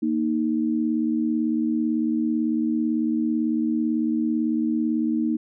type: tone pair together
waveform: sine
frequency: 233.1 / 311.1 Hz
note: A#3 / D#4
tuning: 0 / 0 cents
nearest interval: perfect fourth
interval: 500 cents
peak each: -23 dBFS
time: 0.02-5.37 s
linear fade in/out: 10 ms
effects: none